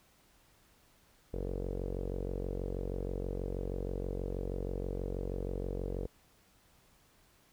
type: tone with low-pass filter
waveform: sawtooth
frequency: 46.26 Hz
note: F#1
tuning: in tune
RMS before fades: -37 dBFS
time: 1.33-6.07 s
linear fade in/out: 10 ms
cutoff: 470 Hz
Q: 4.7
effects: pink hiss -66 dBFS RMS until 7.52 s